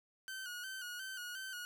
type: tone with vibrato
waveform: sawtooth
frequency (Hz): 1495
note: F#6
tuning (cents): +17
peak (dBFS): -39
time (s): 0.28-1.65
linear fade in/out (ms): 0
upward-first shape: square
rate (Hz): 2.8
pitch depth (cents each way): 54
effects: none